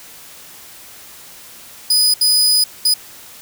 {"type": "tone bursts at uneven times", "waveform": "sawtooth", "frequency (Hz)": 4978, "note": "D#8", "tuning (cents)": 0, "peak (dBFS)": -8, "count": 3, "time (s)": [[1.9, 2.14], [2.21, 2.64], [2.85, 2.94]], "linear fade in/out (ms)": 5, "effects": ["white hiss -39 dBFS RMS until 3.41 s"]}